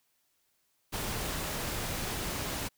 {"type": "noise", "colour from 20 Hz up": "pink", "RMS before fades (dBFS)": -35, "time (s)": [0.92, 2.69], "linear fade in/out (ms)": 20, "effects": ["white hiss -74 dBFS RMS until 2.77 s"]}